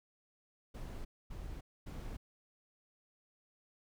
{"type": "noise bursts", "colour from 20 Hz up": "brown", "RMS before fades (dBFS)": -44, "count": 3, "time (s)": [0.74, 2.17], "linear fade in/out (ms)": 10, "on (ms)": 310, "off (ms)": 250, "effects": []}